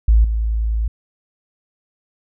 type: tone with level steps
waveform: sine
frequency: 55 Hz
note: A1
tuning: in tune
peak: -8 / -16 dBFS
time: 0.08-0.88 s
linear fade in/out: 5 ms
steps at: 0.24 s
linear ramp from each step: 5 ms
effects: none